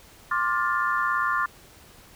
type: chord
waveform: sine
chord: D minor seventh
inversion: third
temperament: just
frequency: 1057.2 / 1174.7 / 1409.6 / 1762 Hz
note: C6 / D6 / F6 / A6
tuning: +18 / 0 / +16 / +2 cents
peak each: -27 / -27 / -27 / -29 dBFS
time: 0.31-1.46 s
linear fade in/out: 5 ms
effects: pink hiss -51 dBFS RMS until 2.15 s